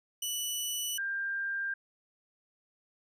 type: tone pair in turn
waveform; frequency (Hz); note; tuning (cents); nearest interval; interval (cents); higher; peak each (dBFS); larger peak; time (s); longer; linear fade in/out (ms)
15% pulse / sine; 2963 / 1592.9; F#7 / G6; +2 / +27; major seventh; 1075; first; -25 / -31; first; 0.22-0.98 / 0.98-1.74; neither; 5
effects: none